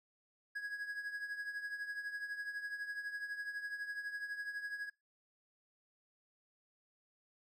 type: tone with tremolo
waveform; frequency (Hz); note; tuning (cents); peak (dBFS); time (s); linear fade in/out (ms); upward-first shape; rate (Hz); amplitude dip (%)
triangle; 1660; G#6; -1; -35; 0.55-4.9; 10; triangle; 12; 70
effects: noise-tail reverb RT60 0.3 s tail -26 dB re dry